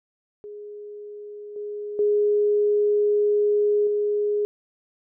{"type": "tone with level steps", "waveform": "sine", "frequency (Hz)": 415.3, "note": "G#4", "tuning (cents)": 0, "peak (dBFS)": [-35, -29, -17, -20], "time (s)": [0.44, 4.45], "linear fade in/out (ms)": 0, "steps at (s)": [1.56, 1.99, 3.87], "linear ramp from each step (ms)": 2, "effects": []}